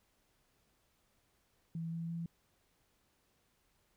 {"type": "tone with pitch steps", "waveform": "sine", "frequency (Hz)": [164.8, 166.33, 167.87], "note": ["E3", "E3", "E3"], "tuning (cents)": [0, 16, 32], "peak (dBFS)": -37, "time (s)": [1.75, 2.26], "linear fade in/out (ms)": 2, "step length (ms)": 170, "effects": ["pink hiss -75 dBFS RMS until 3.96 s"]}